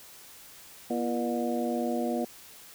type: harmonic tone with a mistuned harmonic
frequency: 120 Hz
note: B2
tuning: 49 cents flat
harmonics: 2 / 3 / 4 / 5 / 6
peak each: -30 / -34 / -35 / -35 / -35 dBFS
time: 0.9-2.25 s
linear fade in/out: 5 ms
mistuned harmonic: 3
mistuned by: -87 cents
effects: white hiss -50 dBFS RMS until 2.74 s